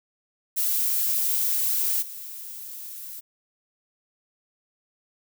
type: noise with level steps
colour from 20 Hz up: violet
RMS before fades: -24 / -38 dBFS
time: 0.56-3.21 s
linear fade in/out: 20 ms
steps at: 2.01 s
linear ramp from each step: 20 ms
effects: none